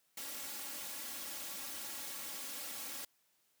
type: noise with comb filter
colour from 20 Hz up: white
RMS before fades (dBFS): -44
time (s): 0.17-3.05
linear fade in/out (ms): 5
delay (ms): 3.6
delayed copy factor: +0.85
effects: white hiss -75 dBFS RMS until 3.6 s + high-pass 100 Hz 12 dB/octave